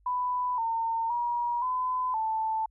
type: tone with pitch steps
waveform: sine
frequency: 994 / 910 / 956 / 1012 / 882 Hz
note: B5 / A#5 / A#5 / B5 / A5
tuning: +11 / -42 / +43 / +42 / +4 cents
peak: -26 dBFS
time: 0.06-2.66 s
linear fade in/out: 5 ms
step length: 520 ms
effects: added 50 Hz sine -60 dBFS peak until 2.7 s